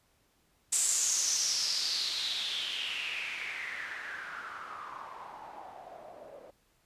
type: noise with low-pass filter sweep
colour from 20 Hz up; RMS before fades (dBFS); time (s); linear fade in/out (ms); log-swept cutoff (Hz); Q
blue; -35; 0.72-6.51; 10; 8000 to 530; 5.7
effects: pink hiss -70 dBFS RMS until 6.85 s + resampled to 32000 Hz